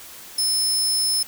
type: tone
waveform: 25% pulse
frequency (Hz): 5240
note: E8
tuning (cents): -11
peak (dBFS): -14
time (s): 0.38-1.23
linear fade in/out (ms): 5
effects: white hiss -41 dBFS RMS until 1.27 s